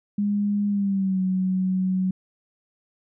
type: tone with pitch glide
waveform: sine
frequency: 204.6 to 186.54 Hz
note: G#3 to F#3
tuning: -26 to +14 cents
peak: -20 dBFS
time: 0.18-2.11 s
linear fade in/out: 5 ms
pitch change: -160 cents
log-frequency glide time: 0.68-1.21 s
effects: none